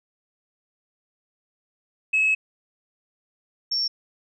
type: tone pair in turn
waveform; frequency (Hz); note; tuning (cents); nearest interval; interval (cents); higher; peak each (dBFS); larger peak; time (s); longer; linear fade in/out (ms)
sine; 2578 / 5463; E7 / F8; -39 / -39; octave + minor second; 1300; second; -16 / -21; first; 2.13-2.35 / 3.71-3.88; first; 10
effects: tanh soft clip ceiling -14 dBFS